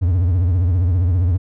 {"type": "tone with vibrato", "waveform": "triangle", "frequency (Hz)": 88.8, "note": "F2", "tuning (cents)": 29, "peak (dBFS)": -11, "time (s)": [0.01, 1.38], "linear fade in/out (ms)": 20, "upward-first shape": "triangle", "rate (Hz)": 15, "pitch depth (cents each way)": 170, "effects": []}